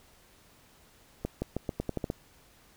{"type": "accelerating click train", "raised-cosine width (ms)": 2, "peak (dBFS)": -17, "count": 9, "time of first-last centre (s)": [1.25, 2.101], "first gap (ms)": 170, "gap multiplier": 0.86, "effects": ["pink hiss -60 dBFS RMS until 2.76 s"]}